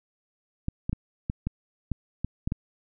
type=clicks; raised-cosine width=5 ms; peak=-15 dBFS; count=9; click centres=0.684 / 0.895 / 0.93 / 1.299 / 1.47 / 1.917 / 2.246 / 2.475 / 2.521 s; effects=none